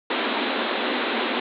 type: band-pass noise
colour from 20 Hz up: pink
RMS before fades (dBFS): -25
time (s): 0.1-1.4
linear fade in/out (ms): 5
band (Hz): 220 to 4000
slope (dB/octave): 96
effects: none